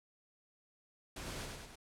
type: noise with echo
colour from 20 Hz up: pink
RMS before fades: -45 dBFS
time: 1.16-1.46 s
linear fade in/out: 5 ms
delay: 99 ms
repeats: 3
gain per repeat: -3 dB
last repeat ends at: 1.757 s
effects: low-pass 10000 Hz 12 dB/octave